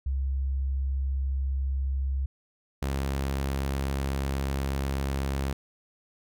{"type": "tone pair in turn", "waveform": ["sine", "sawtooth"], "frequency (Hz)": [67.2, 68.18], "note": ["C2", "C#2"], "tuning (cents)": [47, -28], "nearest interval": "unison", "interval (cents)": 25, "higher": "second", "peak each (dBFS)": [-25, -23], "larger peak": "second", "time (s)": [[0.06, 2.26], [2.82, 5.53]], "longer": "second", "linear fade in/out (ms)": 5, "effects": []}